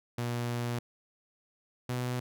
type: tone pair in turn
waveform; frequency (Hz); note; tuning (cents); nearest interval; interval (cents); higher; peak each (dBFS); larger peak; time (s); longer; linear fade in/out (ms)
sawtooth; 120 / 124.28; B2 / B2; -49 / +11; minor second; 60; second; -27 / -27; neither; 0.18-0.79 / 1.89-2.2; first; 5
effects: none